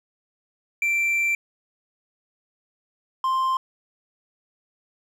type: tone pair in turn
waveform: triangle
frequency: 2349 / 1048.3 Hz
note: D7 / C6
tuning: 0 / +3 cents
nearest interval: octave + major second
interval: 1397 cents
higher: first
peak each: -18 / -18 dBFS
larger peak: neither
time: 0.82-1.35 / 3.24-3.57 s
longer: first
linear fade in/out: 2 ms
effects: none